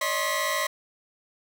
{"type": "tone cluster", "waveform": "sawtooth", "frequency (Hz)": [570, 624, 1061, 1953], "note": ["C#5", "D#5", "C6", "B6"], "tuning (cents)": [48, 5, 24, -20], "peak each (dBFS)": [-29, -28, -25, -26], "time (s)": [0.01, 0.67], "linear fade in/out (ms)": 5, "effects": []}